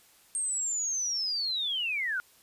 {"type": "linear sweep", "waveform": "sine", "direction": "down", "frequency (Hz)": [8630, 1396.9], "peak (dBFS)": -28, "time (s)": [0.35, 2.2], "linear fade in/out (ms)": 0, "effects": ["white hiss -60 dBFS RMS until 2.42 s", "resampled to 32000 Hz"]}